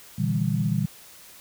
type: chord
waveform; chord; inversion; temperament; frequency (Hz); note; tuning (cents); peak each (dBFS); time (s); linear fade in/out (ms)
sine; E half-diminished seventh; second; just; 118.67 / 148.33 / 164.81 / 197.78; Bb2 / D3 / E3 / G3; +31 / +18 / 0 / +16; -27; 0.18-0.86; 10
effects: white hiss -48 dBFS RMS until 1.4 s